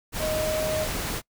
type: tone in noise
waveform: sine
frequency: 622.3 Hz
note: D#5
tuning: in tune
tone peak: -25 dBFS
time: 0.19-0.88 s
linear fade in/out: 50 ms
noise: pink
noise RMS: -30 dBFS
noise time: 0.12-1.22 s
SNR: +2 dB
effects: noise-tail reverb RT60 0.1 s tail -23 dB re dry